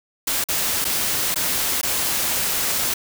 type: noise with dropouts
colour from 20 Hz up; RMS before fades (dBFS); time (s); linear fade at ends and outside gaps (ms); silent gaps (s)
white; -22; 0.27-2.94; 5; 0.441-0.486 / 0.844-0.85 / 1.344-1.358 / 1.814-1.83
effects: none